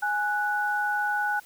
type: tone pair together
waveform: sine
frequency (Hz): 830.6 / 1480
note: G#5 / F#6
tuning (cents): 0 / 0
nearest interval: minor seventh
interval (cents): 1000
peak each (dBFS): -27 / -26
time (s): 0.02-1.4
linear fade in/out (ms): 10
effects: white hiss -53 dBFS RMS until 1.45 s